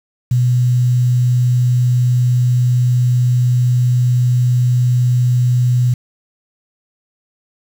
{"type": "tone with quantisation", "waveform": "sine", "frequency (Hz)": 123.7, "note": "B2", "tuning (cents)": 3, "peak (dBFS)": -10, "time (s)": [0.31, 5.94], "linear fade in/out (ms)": 5, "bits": 6, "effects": []}